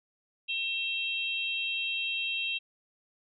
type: tone cluster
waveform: sine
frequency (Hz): 2695 / 3202 / 3802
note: E7 / G7 / A#7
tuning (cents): +38 / +36 / +33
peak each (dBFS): -31 / -35 / -39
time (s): 0.48-2.59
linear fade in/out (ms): 20
effects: none